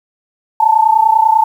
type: tone pair together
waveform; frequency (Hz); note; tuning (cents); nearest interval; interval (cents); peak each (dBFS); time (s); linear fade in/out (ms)
sine; 869 / 899.1; A5 / A5; -22 / +37; minor second; 59; -10 / -10; 0.6-1.44; 5
effects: 7-bit